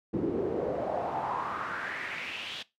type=noise with band-pass filter sweep; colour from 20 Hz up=brown; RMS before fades=-33 dBFS; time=0.13-2.63 s; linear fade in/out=10 ms; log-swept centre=300 to 3500 Hz; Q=4.1; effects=noise-tail reverb RT60 0.2 s tail -18 dB re dry + high-pass 100 Hz 12 dB/octave